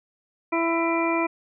harmonic tone with a mistuned harmonic, 332.6 Hz, E4, 16 cents sharp, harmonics 1 / 2 / 3 / 4 / 6 / 7, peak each -24 / -28 / -27 / -33 / -35 / -29 dBFS, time 0.52-1.27 s, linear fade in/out 10 ms, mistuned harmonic 7, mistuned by +37 cents, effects none

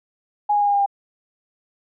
sine tone with pitch steps, 830 / 823.8 / 817.6 / 811.5 / 805.4 / 799.4 Hz, G#5 / G#5 / G#5 / G#5 / G5 / G5, -1 / -14 / -27 / -40 / +47 / +34 cents, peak -15 dBFS, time 0.49-0.862 s, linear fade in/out 10 ms, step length 62 ms, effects none

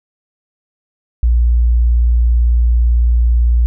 sine tone, 59 Hz, A#1, 22 cents sharp, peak -8 dBFS, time 1.23-3.66 s, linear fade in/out 0 ms, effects none

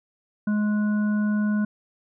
harmonic tone, 210 Hz, G#3, 19 cents sharp, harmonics 1 / 3 / 5 / 7, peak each -20 / -40 / -42 / -36 dBFS, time 0.47-1.65 s, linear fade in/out 5 ms, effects none

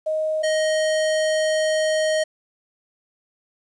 sine / square tone pair in turn, 625 / 625 Hz, D#5 / D#5, +8 / +8 cents, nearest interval unison, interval 0 cents, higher neither, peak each -20 / -19 dBFS, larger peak second, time 0.06-0.43 / 0.43-2.24 s, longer second, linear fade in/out 10 ms, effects resampled to 22050 Hz + 9-bit

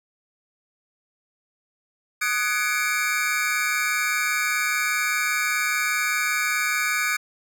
square tone cluster, 1241 / 1488 / 1682 / 2188 / 2333 Hz, D#6 / F#6 / G#6 / C#7 / D7, -5 / +9 / +22 / -23 / -12 cents, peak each -30 / -28 / -30 / -31 / -27 dBFS, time 2.21-7.17 s, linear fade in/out 10 ms, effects none

